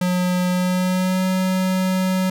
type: tone with pitch glide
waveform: square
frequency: 180.7 to 186.43 Hz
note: F#3 to F#3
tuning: -41 to +13 cents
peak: -18 dBFS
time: 0.01-2.3 s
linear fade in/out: 5 ms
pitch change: +54 cents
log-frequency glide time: 0.49-1.25 s
effects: none